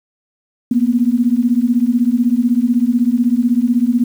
sine beating tone pair, 233.1 / 249.1 Hz, A#3 / B3, 0 / +15 cents, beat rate 16 Hz, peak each -14 dBFS, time 0.71-4.04 s, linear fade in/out 5 ms, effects 7-bit

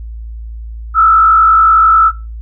sine tone with frequency modulation, 1316 Hz, E6, 3 cents flat, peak -4 dBFS, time 0.94-2.12 s, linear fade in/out 50 ms, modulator 51.2 Hz, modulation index 0.74, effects noise-tail reverb RT60 0.3 s tail -21 dB re dry + added 56 Hz sine -23 dBFS peak until 2.41 s

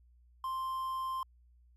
triangle tone with quantisation, 1050 Hz, C6, 6 cents sharp, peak -32 dBFS, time 0.44-1.23 s, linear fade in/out 2 ms, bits 10, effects added 60 Hz sine -60 dBFS peak until 1.76 s

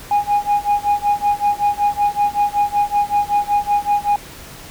sine tone with tremolo, 822 Hz, G#5, 18 cents flat, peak -9 dBFS, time 0.11-4.16 s, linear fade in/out 2 ms, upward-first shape sine, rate 5.3 Hz, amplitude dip 95%, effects tanh soft clip ceiling -10 dBFS + pink hiss -37 dBFS RMS until 4.7 s

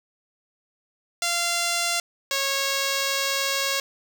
5% pulse tone pair in turn, 690 / 548.7 Hz, F5 / C#5, -21 / -18 cents, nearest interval major third, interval 397 cents, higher first, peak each -11 dBFS, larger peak neither, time 1.22-2 / 2.31-3.8 s, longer second, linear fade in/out 2 ms, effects none

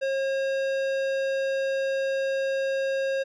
sine tone with tanh clipping, 540 Hz, C#5, 45 cents flat, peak -26 dBFS, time 0.01-3.24 s, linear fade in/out 20 ms, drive 16 dB, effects none

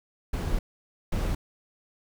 brown noise bursts at uneven times, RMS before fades -27 dBFS, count 2, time 0.33-0.59 / 1.12-1.35 s, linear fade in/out 5 ms, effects none

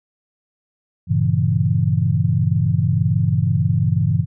sine chord, G diminished seventh, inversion none, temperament equal, 98 / 116.54 / 138.59 / 164.81 Hz, G2 / Bb2 / Db3 / Fb3, 0 / 0 / 0 / 0 cents, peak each -20 dBFS, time 1.07-4.26 s, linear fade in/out 50 ms, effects none

